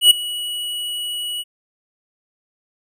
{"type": "tone with ADSR envelope", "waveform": "square", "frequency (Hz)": 2928, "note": "F#7", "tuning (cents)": -19, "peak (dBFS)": -5, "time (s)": [0.01, 1.44], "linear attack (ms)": 96, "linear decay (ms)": 10, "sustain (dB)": -19, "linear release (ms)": 35, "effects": []}